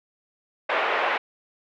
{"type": "band-pass noise", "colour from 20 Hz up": "pink", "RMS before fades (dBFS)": -24, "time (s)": [0.69, 1.18], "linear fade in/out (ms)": 10, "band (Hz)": [500, 2600], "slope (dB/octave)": 24, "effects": []}